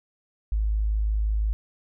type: tone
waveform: sine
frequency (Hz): 52.9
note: G#1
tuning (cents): +33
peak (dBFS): -21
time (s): 0.52-1.53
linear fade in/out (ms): 0
effects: none